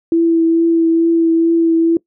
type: tone with vibrato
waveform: sine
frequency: 331 Hz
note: E4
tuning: 7 cents sharp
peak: -9 dBFS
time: 0.12-1.97 s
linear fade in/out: 2 ms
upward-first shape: triangle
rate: 2.3 Hz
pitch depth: 18 cents each way
effects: noise-tail reverb RT60 0.1 s tail -22 dB re dry